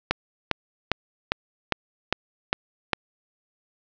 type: click train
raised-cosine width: 0.3 ms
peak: -4 dBFS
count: 8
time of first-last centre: 0.11-2.933 s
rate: 2.48 Hz
effects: resampled to 16000 Hz + 7-bit